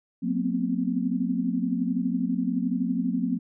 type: tone cluster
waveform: sine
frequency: 182.6 / 228.3 / 249.5 / 261.4 Hz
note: F#3 / A#3 / B3 / C4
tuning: -23 / -36 / +18 / -1 cents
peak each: -29 dBFS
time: 0.22-3.39 s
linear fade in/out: 20 ms
effects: none